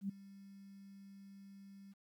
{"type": "tone with ADSR envelope", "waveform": "sine", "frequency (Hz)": 197, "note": "G3", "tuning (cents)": 9, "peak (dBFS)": -34, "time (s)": [0.01, 1.94], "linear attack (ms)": 82, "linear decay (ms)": 7, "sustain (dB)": -19, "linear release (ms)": 22, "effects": ["12-bit"]}